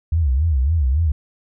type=tone with vibrato; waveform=sine; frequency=73 Hz; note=D2; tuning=10 cents flat; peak=-14 dBFS; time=0.12-1.12 s; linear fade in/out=5 ms; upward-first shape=sine; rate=3.6 Hz; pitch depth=250 cents each way; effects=none